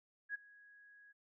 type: tone with ADSR envelope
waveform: sine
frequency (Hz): 1661.2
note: G#6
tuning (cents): 0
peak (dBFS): -36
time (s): 0.29-1.13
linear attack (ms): 55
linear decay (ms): 15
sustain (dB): -23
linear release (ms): 21
effects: none